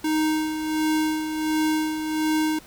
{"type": "tone with tremolo", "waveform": "square", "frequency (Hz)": 311.1, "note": "D#4", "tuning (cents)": 0, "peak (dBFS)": -20, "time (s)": [0.04, 2.59], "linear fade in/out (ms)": 5, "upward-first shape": "sine", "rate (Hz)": 1.4, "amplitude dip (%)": 55, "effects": ["pink hiss -48 dBFS RMS until 2.66 s"]}